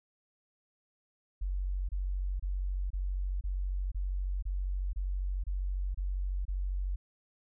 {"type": "tone bursts", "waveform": "sine", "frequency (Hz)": 46.73, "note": "F#1", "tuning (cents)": 18, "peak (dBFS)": -30, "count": 11, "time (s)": [1.41, 6.96], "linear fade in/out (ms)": 10, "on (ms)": 480, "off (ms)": 27, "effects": []}